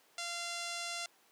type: tone with low-pass filter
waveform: 5% pulse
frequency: 690 Hz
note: F5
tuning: 21 cents flat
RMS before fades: -40 dBFS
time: 0.18-1.06 s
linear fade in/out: 2 ms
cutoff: 9200 Hz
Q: 0.67
effects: pink hiss -66 dBFS RMS until 1.31 s + high-pass 400 Hz 12 dB/octave